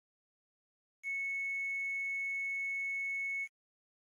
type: tone with quantisation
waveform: sine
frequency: 2204 Hz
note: C#7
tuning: 11 cents flat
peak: -34 dBFS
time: 1.03-3.48 s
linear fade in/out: 50 ms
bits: 9
effects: low-pass 9000 Hz 12 dB/octave + AAC 64 kbps